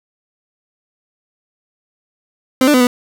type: tone with pitch steps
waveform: 30% pulse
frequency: 259.1 / 296.2 / 252.2 / 246.3 Hz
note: C4 / D4 / B3 / B3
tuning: -17 / +15 / +36 / -5 cents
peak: -6 dBFS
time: 2.61-2.87 s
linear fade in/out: 2 ms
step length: 65 ms
effects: none